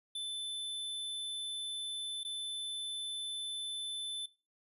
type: tone with dropouts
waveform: square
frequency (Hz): 3520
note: A7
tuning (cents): 0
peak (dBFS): -37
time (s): 0.15-4.26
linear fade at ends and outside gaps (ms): 5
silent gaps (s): 2.234-2.248
effects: noise-tail reverb RT60 0.3 s tail -20 dB re dry + resampled to 32000 Hz